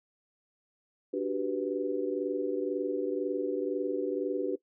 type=chord; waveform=sine; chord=G major seventh; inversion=second; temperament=equal; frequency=293.7 / 370 / 392 / 493.9 Hz; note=D4 / F#4 / G4 / B4; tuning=0 / 0 / 0 / 0 cents; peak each=-34 dBFS; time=1.13-4.56 s; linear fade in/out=10 ms; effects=noise-tail reverb RT60 0.1 s tail -19 dB re dry